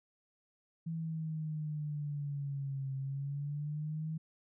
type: exponential two-way sweep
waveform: sine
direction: down then up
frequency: 164.81 to 134.2 to 159.9 Hz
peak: -35 dBFS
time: 0.86-4.18 s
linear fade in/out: 10 ms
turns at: 2.95 s
effects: none